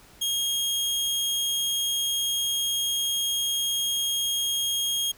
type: tone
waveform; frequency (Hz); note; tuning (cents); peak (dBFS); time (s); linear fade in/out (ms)
sawtooth; 3254; G#7; -36; -21; 0.21-5.12; 10
effects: pink hiss -53 dBFS RMS until 5.17 s